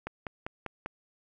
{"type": "click train", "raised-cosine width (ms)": 0.5, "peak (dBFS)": -20, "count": 5, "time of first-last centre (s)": [0.07, 0.861], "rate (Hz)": 5.06, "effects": []}